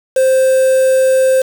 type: tone with quantisation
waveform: triangle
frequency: 523.3 Hz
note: C5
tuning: in tune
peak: -6 dBFS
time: 0.16-1.42 s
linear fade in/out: 5 ms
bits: 4
effects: none